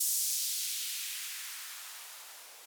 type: noise with band-pass filter sweep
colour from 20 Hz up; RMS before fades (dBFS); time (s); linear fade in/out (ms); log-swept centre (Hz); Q
violet; -37; 0-2.66; 10; 7300 to 490; 1.1
effects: none